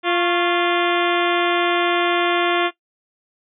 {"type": "harmonic tone with a mistuned harmonic", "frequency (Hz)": 348, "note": "F4", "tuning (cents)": -6, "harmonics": [1, 2, 3, 4, 5, 6, 7, 8, 9, 10], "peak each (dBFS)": [-20, -23, -25, -26, -27, -28, -28, -29, -30, -30], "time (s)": [0.03, 2.71], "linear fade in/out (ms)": 50, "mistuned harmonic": 3, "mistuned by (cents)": 71, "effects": ["noise-tail reverb RT60 0.1 s tail -17 dB re dry"]}